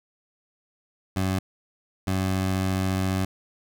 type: tone bursts at uneven times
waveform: 20% pulse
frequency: 94.5 Hz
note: F#2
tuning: 37 cents sharp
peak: -18 dBFS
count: 2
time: 1.16-1.39 / 2.07-3.25 s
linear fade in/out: 5 ms
effects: none